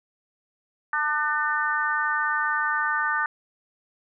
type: harmonic tone with a mistuned harmonic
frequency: 300.8 Hz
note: D4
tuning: 42 cents sharp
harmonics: 3 / 4 / 5 / 6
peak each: -30 / -27 / -26 / -28 dBFS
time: 0.93-3.26 s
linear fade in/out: 2 ms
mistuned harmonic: 3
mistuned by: -24 cents
effects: none